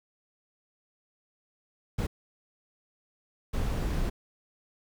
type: noise bursts at uneven times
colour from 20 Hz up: brown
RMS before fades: -29 dBFS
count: 2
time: 1.98-2.07 / 3.53-4.1 s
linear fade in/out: 10 ms
effects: none